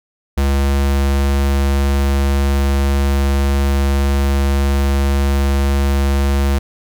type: tone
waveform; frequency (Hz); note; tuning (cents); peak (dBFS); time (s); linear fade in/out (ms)
square; 69.3; C#2; 0; -13; 0.37-6.59; 10
effects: none